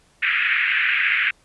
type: band-pass noise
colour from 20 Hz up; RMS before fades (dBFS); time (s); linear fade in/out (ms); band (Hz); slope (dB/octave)
white; -20; 0.22-1.31; 10; 1500 to 2600; 48
effects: pink hiss -58 dBFS RMS until 1.44 s + resampled to 24000 Hz